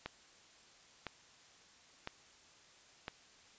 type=click train; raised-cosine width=0.3 ms; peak=-24 dBFS; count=4; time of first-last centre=0.06-3.081 s; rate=0.993 Hz; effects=white hiss -62 dBFS RMS until 3.58 s + resampled to 16000 Hz